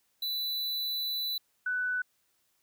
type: tone pair in turn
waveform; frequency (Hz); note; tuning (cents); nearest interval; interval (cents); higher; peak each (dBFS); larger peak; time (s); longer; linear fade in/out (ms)
square / sine; 3978 / 1493; B7 / F#6; +12 / +15; octave + perfect fourth; 1697; first; -31 / -28; second; 0.22-1.38 / 1.66-2.02; first; 5
effects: white hiss -73 dBFS RMS until 2.62 s